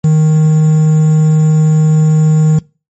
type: tone with quantisation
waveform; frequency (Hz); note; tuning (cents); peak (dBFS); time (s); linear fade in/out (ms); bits
triangle; 155.56; D#3; 0; -3; 0.04-2.59; 5; 5
effects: noise-tail reverb RT60 0.3 s tail -22 dB re dry + MP3 32 kbps